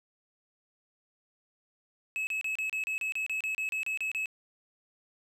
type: tone bursts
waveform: triangle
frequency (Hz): 2581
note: E7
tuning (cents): -37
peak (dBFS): -28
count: 15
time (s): 2.16-4.258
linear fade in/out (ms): 0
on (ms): 110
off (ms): 32
effects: none